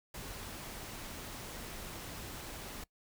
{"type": "noise", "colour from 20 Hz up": "pink", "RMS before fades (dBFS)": -45, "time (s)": [0.14, 2.84], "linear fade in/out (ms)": 5, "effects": ["noise-tail reverb RT60 0.1 s tail -22 dB re dry"]}